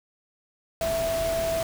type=tone in noise; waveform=sine; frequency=660 Hz; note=E5; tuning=2 cents sharp; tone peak=-24 dBFS; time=0.81-1.63 s; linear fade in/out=2 ms; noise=pink; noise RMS=-33 dBFS; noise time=0.81-1.63 s; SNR=+6 dB; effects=none